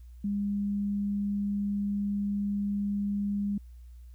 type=tone; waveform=sine; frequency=202.5 Hz; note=G#3; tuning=43 cents flat; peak=-27 dBFS; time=0.24-3.58 s; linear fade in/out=5 ms; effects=added 60 Hz sine -45 dBFS peak until 4.14 s + white hiss -72 dBFS RMS until 4.14 s